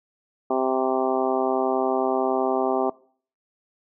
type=harmonic tone with a mistuned harmonic; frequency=130.81 Hz; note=C3; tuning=in tune; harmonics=2 / 3 / 4 / 5 / 6 / 7 / 8 / 9; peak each=-28 / -25 / -31 / -26 / -27 / -33 / -34 / -34 dBFS; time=0.5-2.9 s; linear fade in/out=5 ms; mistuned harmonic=9; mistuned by=-18 cents; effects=noise-tail reverb RT60 0.5 s tail -22 dB re dry